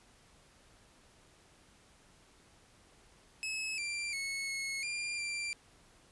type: tone with pitch steps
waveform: sawtooth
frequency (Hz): 2584 / 2364 / 2194 / 2180 / 2394 / 2364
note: E7 / D7 / C#7 / C#7 / D7 / D7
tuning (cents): -35 / +11 / -18 / -29 / +33 / +11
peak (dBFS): -32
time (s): 3.43-5.53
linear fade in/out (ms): 0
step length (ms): 350
effects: pink hiss -63 dBFS RMS until 6.11 s + resampled to 24000 Hz

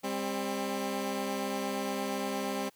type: tone pair together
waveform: 15% pulse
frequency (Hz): 200.6 / 264.6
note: G3 / C4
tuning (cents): +40 / +20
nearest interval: perfect fourth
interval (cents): 480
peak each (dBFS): -28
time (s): 0.03-2.7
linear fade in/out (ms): 20
effects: white hiss -66 dBFS RMS until 2.75 s

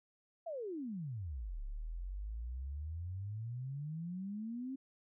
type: exponential two-way sweep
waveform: sine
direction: down then up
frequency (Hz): 698.5 to 34 to 271.9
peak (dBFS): -39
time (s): 0.46-4.76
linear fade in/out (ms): 10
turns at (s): 1.62
effects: none

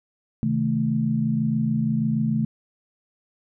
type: chord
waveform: sine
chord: A diminished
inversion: first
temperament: just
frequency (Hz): 132 / 158.4 / 220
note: C3 / Eb3 / A3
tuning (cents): +16 / +31 / 0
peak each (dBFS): -26 / -26 / -22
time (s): 0.43-2.45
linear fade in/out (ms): 0
effects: none

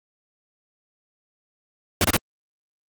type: noise bursts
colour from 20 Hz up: pink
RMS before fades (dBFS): -17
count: 3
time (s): 2.01-2.167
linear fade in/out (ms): 2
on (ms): 35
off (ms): 26
effects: high-pass 80 Hz 12 dB/octave + Opus 48 kbps

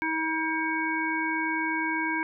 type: harmonic tone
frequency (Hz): 319.4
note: D#4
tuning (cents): +45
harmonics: 1 / 3 / 5 / 7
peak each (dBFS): -31 / -31 / -31 / -31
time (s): 0.02-2.23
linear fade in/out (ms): 0
effects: none

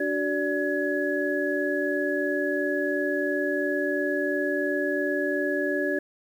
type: tone cluster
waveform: sine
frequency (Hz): 291.9 / 374.8 / 583 / 1684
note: D4 / F#4 / D5 / G#6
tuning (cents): -10 / +22 / -13 / +24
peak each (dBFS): -29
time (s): 0-5.99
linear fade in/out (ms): 5
effects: 9-bit

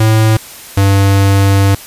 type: tone pair in turn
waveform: square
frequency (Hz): 110 / 98.44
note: A2 / G2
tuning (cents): 0 / +8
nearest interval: major second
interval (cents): 192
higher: first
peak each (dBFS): -7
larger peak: neither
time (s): 0-0.37 / 0.77-1.75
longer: second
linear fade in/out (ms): 5
effects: white hiss -32 dBFS RMS until 1.86 s + resampled to 32000 Hz

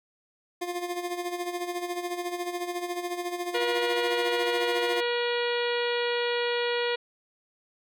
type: tone with tremolo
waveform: 25% pulse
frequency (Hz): 352.3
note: F4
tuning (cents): +15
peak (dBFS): -24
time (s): 0.61-5.01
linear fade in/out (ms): 10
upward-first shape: sine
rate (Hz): 14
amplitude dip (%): 65
type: harmonic tone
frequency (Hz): 479.8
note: A#4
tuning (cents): +50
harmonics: 1 / 2 / 3 / 4 / 5 / 6 / 7 / 8 / 9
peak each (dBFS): -27 / -35 / -36 / -35 / -37 / -37 / -38 / -42 / -41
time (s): 3.54-6.96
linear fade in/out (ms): 10
effects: none

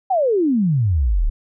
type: exponential sweep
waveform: sine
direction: down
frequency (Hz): 796 to 32.78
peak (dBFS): -14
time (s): 0.1-1.3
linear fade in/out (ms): 10
effects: none

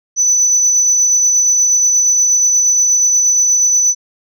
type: tone with tremolo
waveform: sine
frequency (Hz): 5990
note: F#8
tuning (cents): +20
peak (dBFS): -6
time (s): 0.16-3.95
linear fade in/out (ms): 50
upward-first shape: sine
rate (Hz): 8.4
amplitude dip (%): 30
effects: tanh soft clip ceiling -6 dBFS

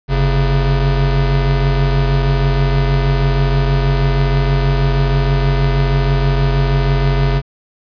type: tone pair together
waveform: square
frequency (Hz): 47.53 / 136.3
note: F#1 / C#3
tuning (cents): +47 / -29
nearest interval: octave + tritone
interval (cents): 1824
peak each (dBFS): -15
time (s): 0.08-7.42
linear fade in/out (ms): 50
effects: resampled to 11025 Hz + 8-bit

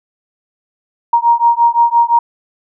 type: beating tone pair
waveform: sine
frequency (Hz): 936 / 941.8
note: A#5 / A#5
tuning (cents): +7 / +18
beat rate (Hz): 5.8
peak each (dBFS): -11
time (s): 1.13-2.19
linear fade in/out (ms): 5
effects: none

